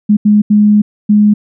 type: tone bursts at uneven times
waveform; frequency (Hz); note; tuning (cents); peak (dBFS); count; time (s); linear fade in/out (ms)
sine; 209; G#3; +11; -4; 4; 0.09-0.17 / 0.25-0.42 / 0.5-0.82 / 1.09-1.34; 10
effects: none